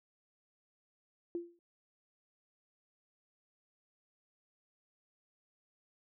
sine tone with exponential decay, 343.9 Hz, F4, 27 cents flat, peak -32 dBFS, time 1.35-1.59 s, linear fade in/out 1 ms, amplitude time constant 51 ms, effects none

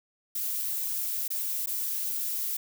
violet noise with dropouts, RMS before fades -31 dBFS, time 0.35-2.57 s, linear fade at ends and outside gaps 5 ms, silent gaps 1.28-1.303 / 1.661-1.672 s, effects none

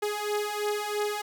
sawtooth beating tone pair, 415.3 / 418.3 Hz, G#4 / G#4, 0 / +12 cents, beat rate 3 Hz, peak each -28 / -26 dBFS, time 0.02-1.22 s, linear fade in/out 10 ms, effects none

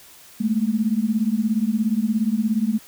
sine beating tone pair, 210 / 227 Hz, G#3 / A#3, +19 / -46 cents, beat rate 17 Hz, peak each -21 dBFS, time 0.4-2.79 s, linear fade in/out 10 ms, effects white hiss -47 dBFS RMS until 2.87 s

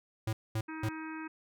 square tone bursts, 110 Hz, A2, in tune, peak -31 dBFS, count 3, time 0.27-0.89 s, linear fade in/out 5 ms, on 60 ms, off 220 ms
harmonic tone, 316.4 Hz, D#4, 29 cents sharp, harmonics 1 / 3 / 4 / 5 / 6 / 7 / 8, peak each -40 / -47 / -50 / -47 / -54 / -55 / -51 dBFS, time 0.68-1.28 s, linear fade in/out 10 ms
effects none

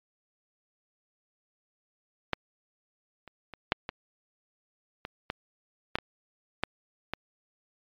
clicks, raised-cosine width 0.3 ms, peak -9 / -29 / -25 / -6 / -16 / -19 / -14 / -8 / -19 / -9 / -14 dBFS, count 11, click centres 2.333 / 3.277 / 3.537 / 3.721 / 3.891 / 5.051 / 5.301 / 5.955 / 5.986 / 6.636 / 7.136 s, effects low-pass 4000 Hz 12 dB/octave + MP3 96 kbps

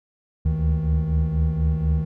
triangle tone cluster, 72.3 / 76.4 / 157.4 Hz, D2 / D#2 / D#3, -27 / -31 / +20 cents, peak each -21 dBFS, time 0.45-2.05 s, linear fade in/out 10 ms, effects none

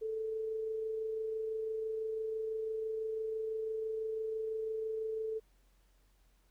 sine tone with amplitude modulation, 440 Hz, A4, in tune, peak -33 dBFS, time 0.01-5.4 s, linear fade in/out 20 ms, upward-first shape sine, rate 26 Hz, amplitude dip 30%, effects added 45 Hz sine -66 dBFS peak until 6.5 s + pink hiss -74 dBFS RMS until 6.5 s

